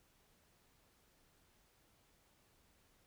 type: silence
effects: pink hiss -72 dBFS RMS until 3.06 s